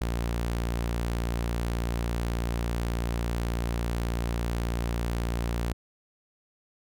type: tone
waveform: sawtooth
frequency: 58.27 Hz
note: A#1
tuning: in tune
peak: -23 dBFS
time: 0.01-5.73 s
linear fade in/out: 5 ms
effects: none